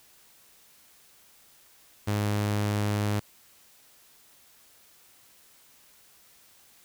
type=tone; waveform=sawtooth; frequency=103.83 Hz; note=G#2; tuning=in tune; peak=-21 dBFS; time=2.07-3.2 s; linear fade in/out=10 ms; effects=white hiss -58 dBFS RMS until 6.84 s